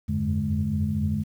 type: tone cluster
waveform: sine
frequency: 86.3 / 90.4 / 99.7 / 146.8 / 211 Hz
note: F2 / F#2 / G2 / D3 / G#3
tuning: -20 / -40 / +30 / 0 / +28 cents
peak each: -28 / -33 / -31 / -29 / -26 dBFS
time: 0.08-1.24 s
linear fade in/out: 20 ms
effects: tanh soft clip ceiling -12 dBFS + 9-bit